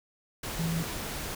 sine tone in noise, 165.4 Hz, E3, 6 cents sharp, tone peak -28 dBFS, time 0.59-0.83 s, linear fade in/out 5 ms, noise pink, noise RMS -36 dBFS, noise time 0.43-1.35 s, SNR +5 dB, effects none

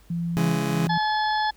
sine tone with pitch glide, 170 to 167.76 Hz, F3 to E3, -46 to +31 cents, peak -24 dBFS, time 0.1-0.98 s, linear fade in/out 5 ms, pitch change -23 cents, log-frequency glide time 0.24-0.82 s
30% pulse chord, C# minor, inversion none, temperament just, 138.59 / 166.31 / 207.9 Hz, C#3 / E3 / G#3, 0 / +16 / +2 cents, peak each -25 dBFS, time 0.37-0.87 s, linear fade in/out 0 ms
harmonic tone, 857 Hz, A5, 46 cents flat, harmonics 1 / 2 / 4 / 5 / 6, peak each -22 / -28 / -34 / -36 / -38 dBFS, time 0.89-1.51 s, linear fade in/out 10 ms
effects added 50 Hz sine -53 dBFS peak until 1.56 s + pink hiss -58 dBFS RMS until 1.56 s

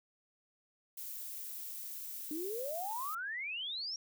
violet noise, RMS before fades -44 dBFS, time 0.97-3.15 s, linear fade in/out 5 ms
sine exponential sweep, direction up, 293.7 to 5680 Hz, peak -37 dBFS, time 2.31-3.96 s, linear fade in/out 2 ms
effects none

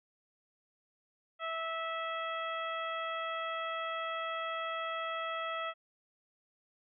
harmonic tone, 654 Hz, E5, 14 cents flat, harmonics 1 / 2 / 3 / 4 / 5, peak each -40 / -37 / -43 / -46 / -46 dBFS, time 1.39-5.74 s, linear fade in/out 50 ms, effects none

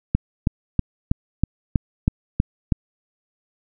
click train, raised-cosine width 5 ms, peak -4 dBFS, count 9, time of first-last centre 0.15-2.722 s, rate 3.11 Hz, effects none

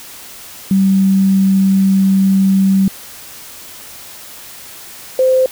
sine tone pair in turn, 193 / 517.9 Hz, G3 / C5, -27 / -18 cents, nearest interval octave + perfect fourth, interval 1709 cents, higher second, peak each -8 dBFS, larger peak neither, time 0.71-2.88 / 5.19-5.46 s, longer first, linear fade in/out 2 ms, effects white hiss -34 dBFS RMS until 5.51 s

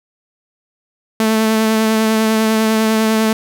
sawtooth tone with vibrato, 220 Hz, A3, in tune, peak -8 dBFS, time 1.2-3.33 s, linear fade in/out 2 ms, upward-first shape sine, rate 10 Hz, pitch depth 16 cents each way, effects none

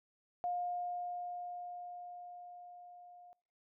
sine tone with level ramp, 710 Hz, F5, 28 cents sharp, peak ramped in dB -33 to -54 dBFS, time 0.44-3.33 s, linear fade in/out 0 ms, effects noise-tail reverb RT60 0.6 s tail -25 dB re dry

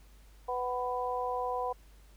harmonic tone, 248.9 Hz, B3, 14 cents sharp, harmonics 2 / 3 / 4, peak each -35 / -35 / -35 dBFS, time 0.48-1.73 s, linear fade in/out 10 ms, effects added 50 Hz sine -54 dBFS peak until 2.16 s + pink hiss -64 dBFS RMS until 2.16 s

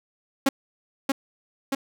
sawtooth tone with echo, 272.5 Hz, C#4, 29 cents flat, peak -13 dBFS, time 0.46-0.49 s, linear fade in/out 5 ms, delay 630 ms, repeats 2, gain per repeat -3 dB, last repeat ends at 1.75 s, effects none

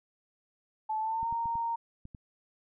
sine tone with pitch glide, 869 to 926 Hz, A5 to A#5, -22 to -12 cents, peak -29 dBFS, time 0.89-1.76 s, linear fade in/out 10 ms, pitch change +110 cents, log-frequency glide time 0.99-1.3 s
clicks, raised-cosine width 5 ms, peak -33 dBFS, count 6, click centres 1.23 / 1.326 / 1.457 / 1.555 / 2.054 / 2.148 s
effects none

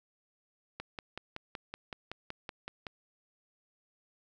click train, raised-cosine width 0.3 ms, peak -23 dBFS, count 12, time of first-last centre 0.8-2.868 s, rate 5.32 Hz, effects none

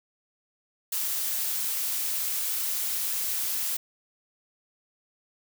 blue noise, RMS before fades -29 dBFS, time 0.92-3.77 s, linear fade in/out 5 ms, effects none

